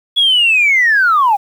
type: linear sweep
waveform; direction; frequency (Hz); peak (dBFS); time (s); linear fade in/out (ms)
sine; down; 3400 to 770; -7; 0.16-1.37; 20
effects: tanh soft clip ceiling -4 dBFS + 7-bit